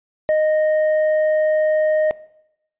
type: tone with hard clipping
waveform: sine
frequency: 619 Hz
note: D#5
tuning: 9 cents flat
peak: -15 dBFS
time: 0.29-2.11 s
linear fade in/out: 0 ms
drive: 4 dB
effects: noise-tail reverb RT60 0.8 s tail -20 dB re dry + resampled to 8000 Hz